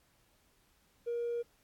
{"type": "tone with hard clipping", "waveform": "sine", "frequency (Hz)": 473.2, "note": "A#4", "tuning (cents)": 26, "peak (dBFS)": -33, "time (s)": [1.06, 1.43], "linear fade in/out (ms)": 20, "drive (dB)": 1, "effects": ["pink hiss -70 dBFS RMS until 1.63 s", "AAC 64 kbps"]}